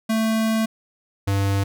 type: tone pair in turn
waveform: square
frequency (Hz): 221.8 / 98.8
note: A3 / G2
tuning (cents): +14 / +14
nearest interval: octave + major second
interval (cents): 1400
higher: first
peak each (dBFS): -19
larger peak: neither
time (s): 0.09-0.66 / 1.27-1.64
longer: first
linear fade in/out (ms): 10
effects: none